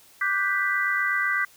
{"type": "chord", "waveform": "sine", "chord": "G major seventh", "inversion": "second", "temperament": "equal", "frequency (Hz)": [1174.7, 1480, 1568, 1975.5], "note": ["D6", "F#6", "G6", "B6"], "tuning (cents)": [0, 0, 0, 0], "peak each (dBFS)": [-29, -31, -26, -25], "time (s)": [0.21, 1.45], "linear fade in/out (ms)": 5, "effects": ["white hiss -54 dBFS RMS until 1.56 s"]}